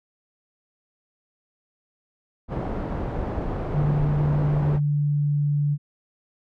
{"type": "low-pass noise", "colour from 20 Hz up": "pink", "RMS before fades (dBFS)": -28, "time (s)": [2.48, 4.8], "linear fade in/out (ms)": 50, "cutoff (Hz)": 810, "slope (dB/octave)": 12}
{"type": "tone with pitch glide", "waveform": "sine", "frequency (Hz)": [146.83, 145.65], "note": ["D3", "D3"], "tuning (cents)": [0, -14], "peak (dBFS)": -19, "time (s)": [3.73, 5.78], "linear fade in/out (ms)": 50, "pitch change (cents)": -14, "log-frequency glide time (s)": [4.52, 5.4]}
{"effects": []}